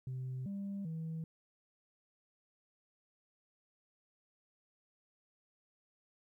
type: tone with pitch steps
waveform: sine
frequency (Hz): 129.1 / 198.6 / 161.5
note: C3 / G3 / E3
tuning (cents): -23 / +23 / -35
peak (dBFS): -36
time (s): 0.07-1.24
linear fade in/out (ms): 2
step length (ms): 390
effects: tanh soft clip ceiling -36 dBFS + 13-bit